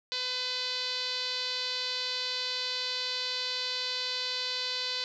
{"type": "tone with low-pass filter", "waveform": "5% pulse", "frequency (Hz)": 504, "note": "B4", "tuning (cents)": 35, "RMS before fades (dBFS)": -33, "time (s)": [0.12, 5.04], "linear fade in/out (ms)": 0, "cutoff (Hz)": 4300, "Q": 4.6, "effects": []}